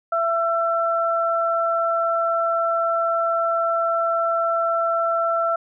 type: tone pair together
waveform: sine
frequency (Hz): 669 / 1341.9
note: E5 / E6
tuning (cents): +25 / +30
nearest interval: octave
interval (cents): 1205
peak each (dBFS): -21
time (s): 0.12-5.56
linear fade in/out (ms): 5
effects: none